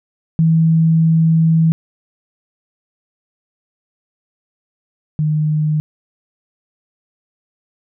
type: tone pair in turn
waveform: sine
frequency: 162.2 / 153.1 Hz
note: E3 / D#3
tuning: -28 / -28 cents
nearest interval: minor second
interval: 100 cents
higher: first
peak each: -9 / -13 dBFS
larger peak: first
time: 0.39-1.72 / 5.19-5.8 s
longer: first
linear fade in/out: 0 ms
effects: none